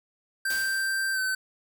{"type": "tone with pitch glide", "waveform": "square", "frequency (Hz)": [1568, 1529.5], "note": ["G6", "G6"], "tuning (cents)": [0, -43], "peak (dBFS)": -26, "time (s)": [0.45, 1.35], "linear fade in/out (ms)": 5, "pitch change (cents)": -43, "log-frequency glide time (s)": [1.13, 1.19]}
{"type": "noise with exponential decay", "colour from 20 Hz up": "white", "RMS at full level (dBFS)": -34, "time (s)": [0.5, 1.24], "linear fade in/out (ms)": 2, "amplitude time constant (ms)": 160}
{"effects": []}